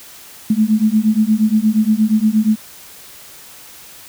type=beating tone pair; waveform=sine; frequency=212.2 / 220.7 Hz; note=G#3 / A3; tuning=+38 / +5 cents; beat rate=8.5 Hz; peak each=-14 dBFS; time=0.5-2.56 s; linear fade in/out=5 ms; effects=white hiss -39 dBFS RMS until 4.08 s